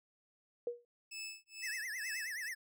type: tone with exponential decay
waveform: sine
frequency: 479 Hz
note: A#4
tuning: 47 cents sharp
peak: -31 dBFS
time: 0.67-0.85 s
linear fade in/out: 2 ms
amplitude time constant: 37 ms
type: tone with tremolo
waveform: 20% pulse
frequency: 2616 Hz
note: E7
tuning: 14 cents flat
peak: -37 dBFS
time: 1.11-2.49 s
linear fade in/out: 10 ms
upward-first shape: sine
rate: 2.2 Hz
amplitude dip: 100%
type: tone with vibrato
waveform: square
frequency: 1864.7 Hz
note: A#6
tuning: in tune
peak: -40 dBFS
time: 1.62-2.55 s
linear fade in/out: 20 ms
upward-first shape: triangle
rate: 9.4 Hz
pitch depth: 220 cents each way
effects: none